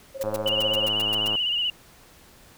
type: tone with tremolo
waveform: sine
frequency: 540 Hz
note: C#5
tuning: 45 cents flat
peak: -23 dBFS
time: 0.14-0.9 s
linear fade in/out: 50 ms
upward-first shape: sine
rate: 16 Hz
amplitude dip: 90%
type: noise bursts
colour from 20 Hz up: white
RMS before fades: -35 dBFS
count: 9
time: 0.21-1.279 s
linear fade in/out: 2 ms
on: 21 ms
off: 110 ms
type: click train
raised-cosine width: 1 ms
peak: -19 dBFS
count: 119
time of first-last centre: 0.24-1.353 s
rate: 106 Hz
type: tone with vibrato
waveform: sine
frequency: 2902 Hz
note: F#7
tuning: 34 cents flat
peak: -22 dBFS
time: 0.46-1.7 s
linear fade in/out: 2 ms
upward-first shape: sine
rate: 16 Hz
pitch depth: 60 cents each way
effects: pink hiss -52 dBFS RMS until 2.57 s